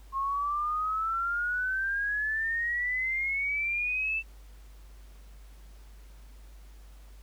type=exponential sweep; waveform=sine; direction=up; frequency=1072 to 2667 Hz; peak=-27 dBFS; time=0.12-4.23 s; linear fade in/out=50 ms; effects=added 50 Hz sine -47 dBFS peak until 7.22 s + pink hiss -61 dBFS RMS until 7.22 s